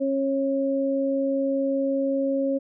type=tone pair together; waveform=sine; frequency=272.1 / 546.9 Hz; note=C#4 / C#5; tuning=-32 / -23 cents; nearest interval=octave; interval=1209 cents; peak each=-24 dBFS; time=0-2.59 s; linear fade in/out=20 ms; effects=none